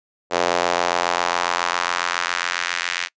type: tone with high-pass filter sweep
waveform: square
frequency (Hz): 43.65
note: F1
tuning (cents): 0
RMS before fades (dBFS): -22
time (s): 0.3-3.09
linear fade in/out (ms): 50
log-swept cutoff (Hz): 540 to 2000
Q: 1.5
effects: noise-tail reverb RT60 0.1 s tail -24 dB re dry + resampled to 16000 Hz